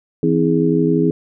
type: tone cluster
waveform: sine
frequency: 164.1 / 256.2 / 323.1 / 415.1 Hz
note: E3 / C4 / E4 / G#4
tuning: -8 / -36 / -35 / -1 cents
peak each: -18 dBFS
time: 0.23-1.11 s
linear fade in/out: 2 ms
effects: none